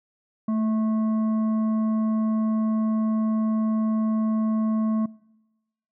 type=tone with frequency modulation; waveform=sine; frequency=220 Hz; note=A3; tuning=in tune; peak=-21 dBFS; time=0.48-5.06 s; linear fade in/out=5 ms; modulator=870 Hz; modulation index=0.29; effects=noise-tail reverb RT60 1.0 s tail -24 dB re dry